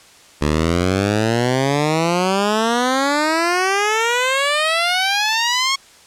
10% pulse exponential sweep, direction up, 72.6 to 1103 Hz, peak -7 dBFS, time 0.41-5.76 s, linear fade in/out 10 ms, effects white hiss -46 dBFS RMS until 6.06 s + low-pass 8000 Hz 12 dB/octave

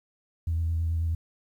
sine tone with vibrato, 82.41 Hz, E2, in tune, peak -23 dBFS, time 0.47-1.15 s, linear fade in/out 5 ms, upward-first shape square, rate 9.2 Hz, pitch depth 19 cents each way, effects tanh soft clip ceiling -20 dBFS + 10-bit

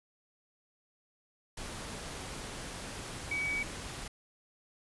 sine tone in noise, 2271 Hz, C#7, 41 cents sharp, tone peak -31 dBFS, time 3.31-3.63 s, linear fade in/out 5 ms, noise pink, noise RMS -42 dBFS, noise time 1.57-4.08 s, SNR +8 dB, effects resampled to 24000 Hz

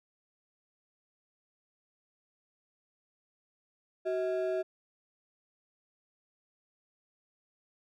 triangle ring-modulated tone, 508 Hz, B4, 49 cents sharp, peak -24 dBFS, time 4.05-4.63 s, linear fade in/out 20 ms, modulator 134 Hz, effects none

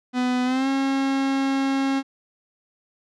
45% pulse tone with pitch glide, 250 to 271.1 Hz, B3 to C#4, +21 to -38 cents, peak -20 dBFS, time 0.13-2.03 s, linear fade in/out 50 ms, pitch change +141 cents, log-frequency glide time 0.44-0.68 s, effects low-pass 5000 Hz 12 dB/octave

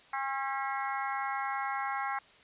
harmonic tone with a mistuned harmonic, 270.3 Hz, C#4, 44 cents flat, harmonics 3 / 4 / 5 / 6 / 7 / 8, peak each -35 / -37 / -39 / -41 / -42 / -43 dBFS, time 0.13-2.19 s, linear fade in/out 5 ms, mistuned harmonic 7, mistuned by +37 cents, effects white hiss -58 dBFS RMS until 2.43 s + resampled to 8000 Hz

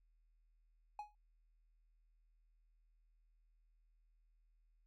triangle tone with exponential decay, 837 Hz, G#5, 13 cents sharp, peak -38 dBFS, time 0.99-1.15 s, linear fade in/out 2 ms, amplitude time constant 33 ms, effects added 40 Hz sine -70 dBFS peak until 4.86 s

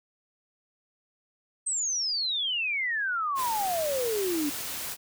sine exponential sweep, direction down, 8372 to 280 Hz, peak -26 dBFS, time 1.66-4.5 s, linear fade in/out 10 ms
white noise, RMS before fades -35 dBFS, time 3.35-4.97 s, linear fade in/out 50 ms
effects none

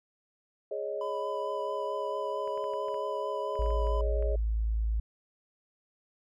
sine chord, Ab suspended fourth, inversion none, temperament equal, 415.3 / 554.4 / 622.3 Hz, Ab4 / Db5 / Eb5, 0 / 0 / 0 cents, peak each -36 dBFS, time 0.71-4.36 s, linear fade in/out 5 ms
triangle tone with vibrato, 998 Hz, B5, 18 cents sharp, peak -34 dBFS, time 1.01-4.01 s, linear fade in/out 2 ms, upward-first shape triangle, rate 4.5 Hz, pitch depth 20 cents each way
clicks, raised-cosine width 0.5 ms, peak -36 dBFS, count 12, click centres 2.476 / 2.576 / 2.641 / 2.736 / 2.884 / 2.943 / 3.555 / 3.621 / 3.661 / 3.705 / 3.87 / 4.225 s
sine tone, 54.7 Hz, A1, 9 cents flat, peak -26 dBFS, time 3.59-5 s, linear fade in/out 5 ms
effects none

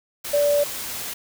sine tone in noise, 580 Hz, D5, 22 cents flat, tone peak -16 dBFS, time 0.33-0.64 s, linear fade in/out 10 ms, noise white, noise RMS -31 dBFS, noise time 0.24-1.14 s, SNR +12 dB, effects none

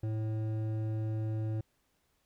sine tone with hard clipping, 109.4 Hz, A2, 9 cents flat, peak -33 dBFS, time 0.03-1.61 s, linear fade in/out 5 ms, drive 10 dB, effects pink hiss -75 dBFS RMS until 2.25 s

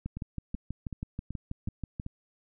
two click trains, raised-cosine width 5 ms, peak -24 / -22 dBFS, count 6 / 13, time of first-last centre 0.17-2.064 / 0.06-1.999 s, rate 2.64 / 6.19 Hz, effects none

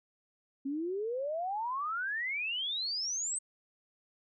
sine exponential sweep, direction up, 266 to 8372 Hz, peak -32 dBFS, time 0.65-3.39 s, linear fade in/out 10 ms, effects none

